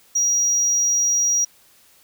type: tone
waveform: triangle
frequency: 5740 Hz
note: F8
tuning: 47 cents sharp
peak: -14 dBFS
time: 0.15-1.45 s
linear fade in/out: 10 ms
effects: tanh soft clip ceiling -11 dBFS + white hiss -54 dBFS RMS until 2.03 s